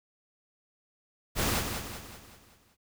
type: noise with echo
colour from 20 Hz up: pink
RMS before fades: -28 dBFS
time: 1.35-1.63 s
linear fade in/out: 50 ms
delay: 190 ms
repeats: 6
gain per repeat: -6 dB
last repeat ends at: 2.77 s
effects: none